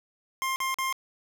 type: tone bursts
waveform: 25% pulse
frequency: 1058 Hz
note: C6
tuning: 19 cents sharp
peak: -23 dBFS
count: 3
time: 0.42-0.926 s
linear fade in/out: 0 ms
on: 140 ms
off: 43 ms
effects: none